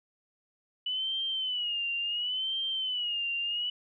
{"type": "tone with vibrato", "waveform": "sine", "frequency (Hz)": 2960, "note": "F#7", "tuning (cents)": 0, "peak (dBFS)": -29, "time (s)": [0.86, 3.7], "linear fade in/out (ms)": 5, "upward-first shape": "sine", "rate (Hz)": 0.71, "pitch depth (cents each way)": 110, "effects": []}